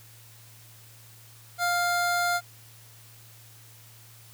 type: tone pair together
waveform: square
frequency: 703.3 / 1396.9 Hz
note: F5 / F6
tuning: +12 / 0 cents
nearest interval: octave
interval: 1188 cents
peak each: -27 dBFS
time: 1.58-2.41 s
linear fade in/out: 50 ms
effects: added 113 Hz sine -52 dBFS peak until 4.33 s + white hiss -53 dBFS RMS until 4.33 s